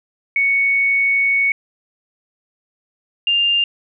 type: tone pair in turn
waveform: sine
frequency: 2222 / 2800 Hz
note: C#7 / F7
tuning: +4 / +4 cents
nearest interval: major third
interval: 400 cents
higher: second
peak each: -13 dBFS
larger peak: neither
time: 0.36-1.52 / 3.27-3.64 s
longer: first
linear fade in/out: 2 ms
effects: none